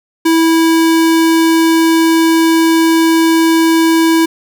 square tone, 327.1 Hz, E4, 13 cents flat, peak -8 dBFS, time 0.25-4.26 s, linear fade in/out 10 ms, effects none

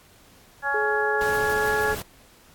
harmonic tone, 280 Hz, C#4, 18 cents sharp, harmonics 2 / 3 / 4 / 5 / 6, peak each -34 / -27 / -34 / -30 / -25 dBFS, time 0.62-1.96 s, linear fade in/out 50 ms
sine tone with pitch glide, 425.5 to 428.7 Hz, G#4 to A4, +42 to -45 cents, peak -25 dBFS, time 0.74-1.95 s, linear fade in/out 5 ms, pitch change +13 cents, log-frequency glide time 0.96-1.59 s
pink noise, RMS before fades -35 dBFS, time 1.21-2.02 s, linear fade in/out 0 ms
violet noise bursts, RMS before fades -39 dBFS, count 5, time 1.34-2 s, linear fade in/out 0 ms, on 36 ms, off 120 ms
effects pink hiss -54 dBFS RMS until 2.54 s + AAC 64 kbps

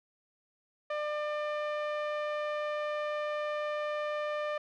sawtooth tone with low-pass filter, 598 Hz, D5, 31 cents sharp, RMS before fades -34 dBFS, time 0.9-4.58 s, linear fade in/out 5 ms, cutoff 2200 Hz, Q 0.87, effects none

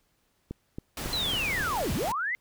click train, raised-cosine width 3 ms, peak -22 dBFS, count 5, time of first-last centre 0.51-1.609 s, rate 3.64 Hz
pink noise, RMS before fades -35 dBFS, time 0.97-2.12 s, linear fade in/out 2 ms
sine linear two-way sweep, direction down then up, 4130 to 45 to 2104 Hz, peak -27 dBFS, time 1.13-2.35 s, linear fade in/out 0 ms, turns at 1.93 s
effects pink hiss -71 dBFS RMS until 2.4 s

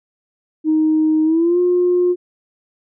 sine tone with pitch glide, 312.4 to 356.8 Hz, D#4 to F4, +7 to +37 cents, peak -11 dBFS, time 0.64-2.16 s, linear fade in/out 50 ms, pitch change +230 cents, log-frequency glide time 1.24-1.59 s, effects tanh soft clip ceiling -7 dBFS

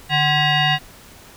sine tone with frequency modulation, 1046.5 Hz, C6, in tune, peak -14 dBFS, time 0.09-0.79 s, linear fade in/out 50 ms, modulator 898 Hz, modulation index 2.8, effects pink hiss -44 dBFS RMS until 1.36 s

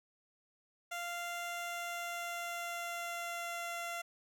15% pulse tone with pitch glide, 694 to 687.2 Hz, F5 to F5, -11 to -28 cents, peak -32 dBFS, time 0.91-4.02 s, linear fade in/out 10 ms, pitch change -17 cents, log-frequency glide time 1.44-3.75 s, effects none

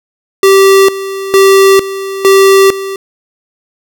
square tone with tremolo, 389 Hz, G4, 13 cents flat, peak -3 dBFS, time 0.43-2.96 s, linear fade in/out 2 ms, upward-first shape square, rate 1.1 Hz, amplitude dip 80%, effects none

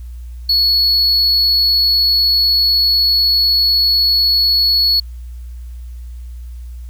triangle tone, 4384 Hz, C#8, 20 cents flat, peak -9 dBFS, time 0.49-5 s, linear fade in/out 5 ms, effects added 60 Hz sine -27 dBFS peak until 6.89 s + white hiss -54 dBFS RMS until 6.89 s

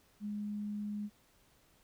sine tone, 207.7 Hz, G#3, in tune, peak -36 dBFS, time 0.2-1.1 s, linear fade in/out 50 ms, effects pink hiss -68 dBFS RMS until 1.83 s

